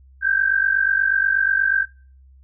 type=tone pair together; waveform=sine; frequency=1553.7 / 1602 Hz; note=G6 / G6; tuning=-16 / +37 cents; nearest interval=minor second; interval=53 cents; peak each=-19 dBFS; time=0.21-1.86 s; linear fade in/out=50 ms; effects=noise-tail reverb RT60 0.4 s tail -20 dB re dry + added 66 Hz sine -46 dBFS peak until 2.43 s